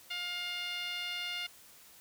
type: tone with band-pass filter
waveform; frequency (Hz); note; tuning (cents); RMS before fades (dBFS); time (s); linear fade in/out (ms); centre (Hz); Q
10% pulse; 708; F5; +23; -38; 0.1-1.47; 10; 2800; 1.5
effects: white hiss -57 dBFS RMS until 2 s